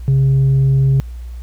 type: tone with tanh clipping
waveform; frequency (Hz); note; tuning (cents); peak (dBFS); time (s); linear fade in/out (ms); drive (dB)
sine; 135.2; C#3; -43; -10; 0.08-1; 0; 1
effects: added 60 Hz sine -26 dBFS peak until 1.42 s + pink hiss -51 dBFS RMS until 1.42 s